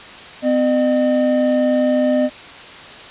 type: tone pair together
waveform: triangle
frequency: 254.8 / 606 Hz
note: C4 / D#5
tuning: -46 / -46 cents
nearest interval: octave + minor third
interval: 1500 cents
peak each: -14 dBFS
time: 0.42-2.3 s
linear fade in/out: 50 ms
effects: white hiss -36 dBFS RMS until 3.1 s + resampled to 8000 Hz